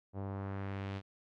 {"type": "tone with low-pass filter sweep", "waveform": "sawtooth", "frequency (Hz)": 98, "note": "G2", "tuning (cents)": 0, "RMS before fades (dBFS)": -40, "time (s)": [0.13, 1.02], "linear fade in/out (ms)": 50, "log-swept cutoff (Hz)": [730, 3800], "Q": 1.2, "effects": []}